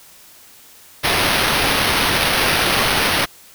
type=noise with sample-and-hold; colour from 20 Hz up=blue; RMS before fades=-17 dBFS; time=1.03-3.26 s; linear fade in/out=20 ms; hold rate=7350 Hz; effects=white hiss -45 dBFS RMS until 3.54 s